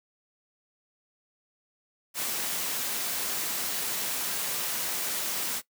white noise, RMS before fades -31 dBFS, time 2.14-5.62 s, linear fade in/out 50 ms, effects noise-tail reverb RT60 0.1 s tail -18 dB re dry + high-pass 150 Hz 12 dB/octave

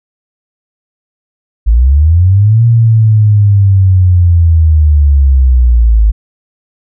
sine linear two-way sweep, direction up then down, 51.91 to 117.5 to 51.91 Hz, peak -3 dBFS, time 1.66-6.12 s, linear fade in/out 20 ms, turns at 2.65 s, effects none

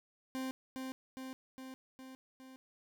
40% pulse tone with echo, 261.6 Hz, C4, in tune, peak -36 dBFS, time 0.35-0.51 s, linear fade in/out 0 ms, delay 410 ms, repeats 5, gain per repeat -3 dB, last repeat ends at 2.56 s, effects none

